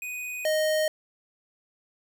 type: tone pair in turn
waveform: square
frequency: 2489 / 620.7 Hz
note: D#7 / D#5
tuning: 0 / -4 cents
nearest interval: 2 octaves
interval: 2404 cents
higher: first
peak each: -33 / -23 dBFS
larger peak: second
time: 0.02-0.45 / 0.45-0.88 s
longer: neither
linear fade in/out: 2 ms
effects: none